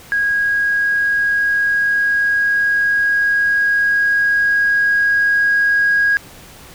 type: tone with level ramp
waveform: sine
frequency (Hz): 1643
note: G#6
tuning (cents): -19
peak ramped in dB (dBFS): -13 to -10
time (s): 0.12-6.17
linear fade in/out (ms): 0
effects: tanh soft clip ceiling -7 dBFS + pink hiss -40 dBFS RMS until 6.74 s